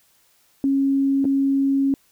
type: tone with dropouts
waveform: sine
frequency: 273.9 Hz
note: C#4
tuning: 21 cents flat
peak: -16 dBFS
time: 0.64-1.94 s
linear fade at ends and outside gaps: 1 ms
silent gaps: 1.244-1.252 s
effects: white hiss -60 dBFS RMS until 2.11 s